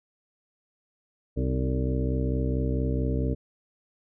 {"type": "harmonic tone with a mistuned harmonic", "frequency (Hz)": 64.5, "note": "C2", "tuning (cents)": -24, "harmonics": [1, 2, 3, 4, 5, 6, 7, 9], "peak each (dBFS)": [-27, -29, -37, -32, -36, -39, -34, -40], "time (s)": [1.36, 3.35], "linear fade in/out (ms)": 20, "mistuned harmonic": 5, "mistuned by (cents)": -45, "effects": []}